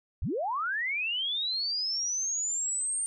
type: linear sweep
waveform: sine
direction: up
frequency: 38.48 to 8870 Hz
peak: -28 dBFS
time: 0.22-3.06 s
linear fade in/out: 0 ms
effects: none